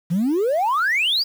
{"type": "exponential sweep", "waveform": "sine", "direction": "up", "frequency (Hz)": [160, 4978], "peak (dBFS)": -15, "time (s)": [0.1, 1.24], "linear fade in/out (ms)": 20, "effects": ["tanh soft clip ceiling -15 dBFS", "7-bit"]}